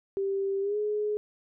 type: tone with pitch glide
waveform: sine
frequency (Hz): 392 to 420.1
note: G4 to G#4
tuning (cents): 0 to +20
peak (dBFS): -26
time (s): 0.17-1.17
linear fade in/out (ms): 0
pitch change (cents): +120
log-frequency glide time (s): 0.61-0.77
effects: none